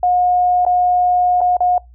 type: tone with dropouts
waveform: sine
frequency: 720 Hz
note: F#5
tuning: 47 cents flat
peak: -11 dBFS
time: 0.03-1.78 s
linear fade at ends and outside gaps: 2 ms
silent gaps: 0.651-0.664 / 1.407-1.414 / 1.568-1.605 s
effects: noise-tail reverb RT60 0.2 s tail -25 dB re dry + added 60 Hz sine -40 dBFS peak until 1.94 s